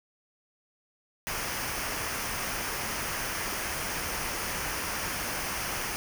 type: noise with comb filter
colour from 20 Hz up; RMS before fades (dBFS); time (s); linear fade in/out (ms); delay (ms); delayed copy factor
pink; -33; 1.27-5.96; 0; 0.26; -0.55
effects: none